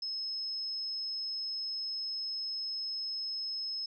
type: tone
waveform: sine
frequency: 5180 Hz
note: E8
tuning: 31 cents flat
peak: -34 dBFS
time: 0.02-3.86 s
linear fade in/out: 5 ms
effects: none